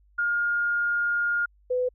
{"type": "tone pair in turn", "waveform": "sine", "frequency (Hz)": [1418, 501.3], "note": ["F6", "B4"], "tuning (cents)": [26, 26], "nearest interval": "octave + tritone", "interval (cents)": 1800, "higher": "first", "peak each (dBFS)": -22, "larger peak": "neither", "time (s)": [[0.18, 1.46], [1.7, 1.89]], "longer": "first", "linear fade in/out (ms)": 10, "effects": ["added 50 Hz sine -57 dBFS peak until 1.94 s"]}